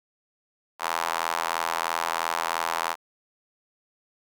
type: tone with high-pass filter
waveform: sawtooth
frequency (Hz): 83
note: E2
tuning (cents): +12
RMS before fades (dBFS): -28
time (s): 0.79-2.96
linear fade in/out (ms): 50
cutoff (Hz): 950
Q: 2.4
effects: none